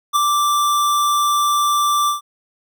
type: tone with ADSR envelope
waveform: square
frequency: 1174 Hz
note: D6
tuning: 1 cent flat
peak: -11 dBFS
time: 0.13-2.21 s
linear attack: 32 ms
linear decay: 4 ms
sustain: -4 dB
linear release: 130 ms
effects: none